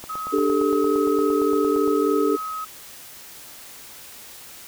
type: click train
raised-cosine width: 1 ms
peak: -22 dBFS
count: 17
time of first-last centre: 0.04-1.877 s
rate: 8.71 Hz
type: tone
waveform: sine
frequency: 1273 Hz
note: D#6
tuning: 39 cents sharp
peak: -27 dBFS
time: 0.09-2.65 s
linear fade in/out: 10 ms
type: chord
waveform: sine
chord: D suspended fourth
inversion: none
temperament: equal with one note detuned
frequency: 293.7 / 396.6 / 440 Hz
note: D4 / G4 / A4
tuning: 0 / +20 / 0 cents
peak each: -22 dBFS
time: 0.32-2.37 s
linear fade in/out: 20 ms
effects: white hiss -42 dBFS RMS until 4.67 s